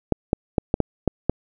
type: clicks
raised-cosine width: 2 ms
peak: -4 dBFS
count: 7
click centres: 0.123 / 0.331 / 0.582 / 0.741 / 0.803 / 1.077 / 1.296 s
effects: none